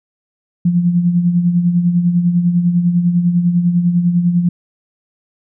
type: tone with tremolo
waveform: sine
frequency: 174.61 Hz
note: F3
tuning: in tune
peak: -8 dBFS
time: 0.65-4.49 s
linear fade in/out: 5 ms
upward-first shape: sine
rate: 10 Hz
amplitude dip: 55%
effects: none